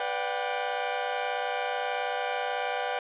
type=chord; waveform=sawtooth; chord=G major seventh; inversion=first; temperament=equal with one note detuned; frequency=493.9 / 587.3 / 725.6 / 784 Hz; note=B4 / D5 / F#5 / G5; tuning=0 / 0 / -34 / 0 cents; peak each=-30 / -32 / -31 / -28 dBFS; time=0-2.99 s; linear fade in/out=2 ms; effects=resampled to 8000 Hz + 10-bit